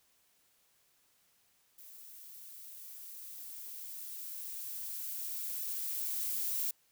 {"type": "noise with level ramp", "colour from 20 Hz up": "violet", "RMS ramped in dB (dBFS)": [-53, -34], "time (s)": [1.78, 6.71], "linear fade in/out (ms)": 5, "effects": ["white hiss -71 dBFS RMS until 6.91 s"]}